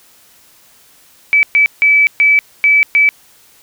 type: tone bursts at uneven times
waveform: sine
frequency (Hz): 2301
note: D7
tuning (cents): -36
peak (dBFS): -6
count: 6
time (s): 1.33-1.43 / 1.55-1.66 / 1.82-2.07 / 2.2-2.39 / 2.64-2.83 / 2.95-3.09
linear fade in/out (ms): 0
effects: white hiss -47 dBFS RMS until 3.62 s